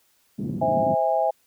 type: band-pass noise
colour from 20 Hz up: white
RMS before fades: -29 dBFS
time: 0.38-0.95 s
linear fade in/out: 10 ms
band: 120 to 260 Hz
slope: 24 dB/octave
type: chord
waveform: sine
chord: C augmented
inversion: none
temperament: just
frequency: 523.3 / 654.1 / 817.6 Hz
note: C5 / E5 / G#5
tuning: 0 / -14 / -27 cents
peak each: -26 / -22 / -23 dBFS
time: 0.61-1.31 s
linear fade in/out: 10 ms
effects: white hiss -64 dBFS RMS until 1.46 s